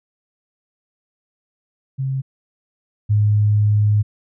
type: tone pair in turn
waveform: sine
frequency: 133.8 / 104.77 Hz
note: C3 / G#2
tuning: +39 / +16 cents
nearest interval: major third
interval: 423 cents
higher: first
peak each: -19 / -12 dBFS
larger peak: second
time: 1.98-2.22 / 3.09-4.03 s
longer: second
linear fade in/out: 20 ms
effects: none